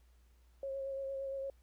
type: tone with vibrato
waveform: sine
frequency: 543 Hz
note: C#5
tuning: 36 cents flat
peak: -37 dBFS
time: 0.63-1.5 s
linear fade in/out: 2 ms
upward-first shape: sine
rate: 8.7 Hz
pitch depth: 20 cents each way
effects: added 60 Hz sine -62 dBFS peak until 1.62 s + pink hiss -75 dBFS RMS until 1.62 s